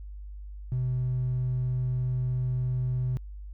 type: tone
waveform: triangle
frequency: 126.9 Hz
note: B2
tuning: 47 cents sharp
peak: -22 dBFS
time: 0.72-3.17 s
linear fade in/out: 0 ms
effects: tanh soft clip ceiling -22 dBFS + added 50 Hz sine -38 dBFS peak until 3.53 s